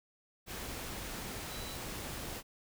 sine tone in noise, 3951 Hz, B7, in tune, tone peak -49 dBFS, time 1.48-1.78 s, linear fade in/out 50 ms, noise pink, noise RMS -42 dBFS, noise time 0.46-2.43 s, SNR -10 dB, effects none

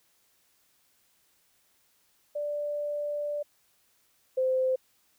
sine tone pair in turn, 587.3 / 518 Hz, D5 / C5, 0 / -17 cents, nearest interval major second, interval 217 cents, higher first, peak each -29 / -23 dBFS, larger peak second, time 2.35-3.43 / 4.37-4.76 s, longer first, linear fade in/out 10 ms, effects white hiss -68 dBFS RMS until 5.18 s

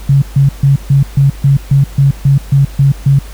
sine tone bursts, 138.59 Hz, C#3, in tune, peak -4 dBFS, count 12, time 0.09-3.19 s, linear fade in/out 5 ms, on 130 ms, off 140 ms, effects added 50 Hz sine -26 dBFS peak until 3.33 s + pink hiss -36 dBFS RMS until 3.33 s

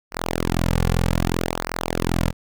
sawtooth tone with flanger, 42.62 Hz, F1, 41 cents flat, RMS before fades -22 dBFS, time 0.11-2.33 s, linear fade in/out 50 ms, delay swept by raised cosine 0.28 to 3.18 ms, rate 0.63 Hz, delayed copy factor -0.95, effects none

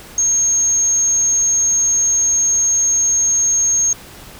sine tone, 6480 Hz, G#8, 43 cents flat, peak -12 dBFS, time 0.18-3.93 s, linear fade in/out 2 ms, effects pink hiss -38 dBFS RMS until 4.39 s

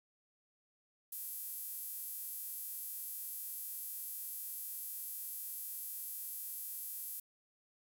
sawtooth tone with high-pass filter, 392 Hz, G4, in tune, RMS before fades -44 dBFS, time 1.12-7.2 s, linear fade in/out 5 ms, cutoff 12000 Hz, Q 2.2, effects none

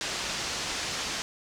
white low-pass noise, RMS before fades -33 dBFS, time 0.01-1.22 s, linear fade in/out 0 ms, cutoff 6500 Hz, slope 24 dB/octave, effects none

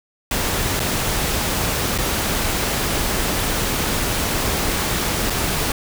pink noise with dropouts, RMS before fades -21 dBFS, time 0.31-5.72 s, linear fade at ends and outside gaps 2 ms, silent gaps 0.795-0.801 / 1.979-1.985 / 5.299-5.303 s, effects none

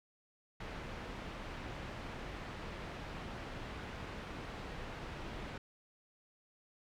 pink low-pass noise, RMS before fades -45 dBFS, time 0.6-5.58 s, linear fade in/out 5 ms, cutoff 2800 Hz, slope 12 dB/octave, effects none

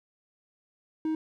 triangle tone, 315.2 Hz, D#4, 23 cents sharp, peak -24 dBFS, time 1.05-1.15 s, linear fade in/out 2 ms, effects none

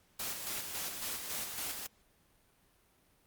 white noise with tremolo, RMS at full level -38 dBFS, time 0.19-1.87 s, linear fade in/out 10 ms, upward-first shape square, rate 3.6 Hz, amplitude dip 40%, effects pink hiss -69 dBFS RMS until 3.26 s + Opus 48 kbps

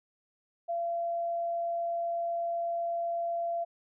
sine tone, 682 Hz, F5, 41 cents flat, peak -29 dBFS, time 0.68-3.65 s, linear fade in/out 20 ms, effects none

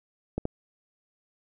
clicks, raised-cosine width 2 ms, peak -15 dBFS, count 2, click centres 0.38 / 0.454 s, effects none

